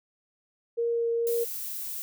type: tone with vibrato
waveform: sine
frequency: 466.2 Hz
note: A#4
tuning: in tune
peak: -24 dBFS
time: 0.77-1.45 s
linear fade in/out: 20 ms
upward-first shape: triangle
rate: 2.2 Hz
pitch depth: 9 cents each way
type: noise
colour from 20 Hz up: violet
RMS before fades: -35 dBFS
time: 1.27-2.02 s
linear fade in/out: 0 ms
effects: none